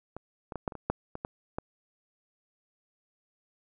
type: clicks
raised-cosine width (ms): 1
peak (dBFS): -25 / -24 / -20 / -15 / -28 / -26 / -12 / -23 / -19 / -18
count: 10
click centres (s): 0.166 / 0.522 / 0.557 / 0.678 / 0.722 / 0.753 / 0.9 / 1.154 / 1.249 / 1.585
effects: none